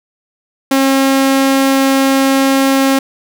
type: tone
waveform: sawtooth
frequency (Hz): 270.1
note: C#4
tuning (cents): -45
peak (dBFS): -5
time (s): 0.71-2.99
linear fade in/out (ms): 5
effects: none